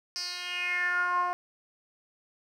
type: tone with band-pass filter sweep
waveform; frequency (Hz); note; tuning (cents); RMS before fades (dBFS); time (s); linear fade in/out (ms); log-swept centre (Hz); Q
10% pulse; 356.6; F4; +36; -30; 0.16-1.33; 0; 5200 to 850; 5.7
effects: none